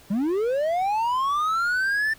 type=linear sweep; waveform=triangle; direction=up; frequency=185 to 1792 Hz; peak=-19 dBFS; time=0.1-2.14 s; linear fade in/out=10 ms; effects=pink hiss -51 dBFS RMS until 2.18 s